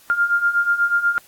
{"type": "beating tone pair", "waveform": "sine", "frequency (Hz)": [1396.9, 1405.1], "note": ["F6", "F6"], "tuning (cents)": [0, 10], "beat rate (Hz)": 8.2, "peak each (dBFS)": [-21, -17], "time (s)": [0.1, 1.18], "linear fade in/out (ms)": 0, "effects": ["white hiss -50 dBFS RMS until 1.27 s", "AAC 64 kbps"]}